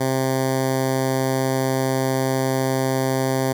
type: tone with notch filter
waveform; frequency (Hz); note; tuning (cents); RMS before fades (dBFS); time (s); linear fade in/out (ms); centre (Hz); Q
10% pulse; 132.1; C3; +17; -21; 0-3.53; 10; 2700; 1.2
effects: none